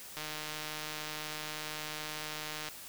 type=click train; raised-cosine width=0.2 ms; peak=-22 dBFS; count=386; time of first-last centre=0.17-2.686 s; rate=153 Hz; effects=white hiss -48 dBFS RMS until 2.88 s